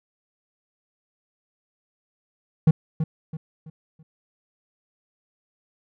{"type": "tone with echo", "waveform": "triangle", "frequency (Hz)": 158.1, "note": "D#3", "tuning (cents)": 28, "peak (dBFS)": -9, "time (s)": [2.67, 2.71], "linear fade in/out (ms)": 5, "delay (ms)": 330, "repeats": 4, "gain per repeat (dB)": -9, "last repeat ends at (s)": 4.03, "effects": []}